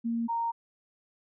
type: tone pair in turn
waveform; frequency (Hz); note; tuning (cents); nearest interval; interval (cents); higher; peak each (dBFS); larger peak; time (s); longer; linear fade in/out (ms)
sine; 231.8 / 927.2; A#3 / A#5; -10 / -10; 2 octaves; 2400; second; -27; neither; 0.04-0.28 / 0.28-0.52; neither; 20
effects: none